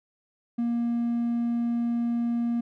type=tone; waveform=triangle; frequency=235.8 Hz; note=A#3; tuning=20 cents sharp; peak=-21 dBFS; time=0.58-2.61 s; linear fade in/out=10 ms; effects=tanh soft clip ceiling -17 dBFS